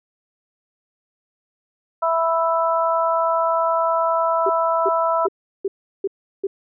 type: harmonic tone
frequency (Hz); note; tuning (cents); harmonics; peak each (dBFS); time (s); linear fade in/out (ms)
329.6; E4; 0; 2 / 3 / 4; -20 / -21 / -22; 2.02-5.27; 10
type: tone bursts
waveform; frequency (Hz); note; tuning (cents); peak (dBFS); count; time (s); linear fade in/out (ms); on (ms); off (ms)
sine; 392; G4; 0; -18; 6; 4.46-6.47; 5; 35; 360
effects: none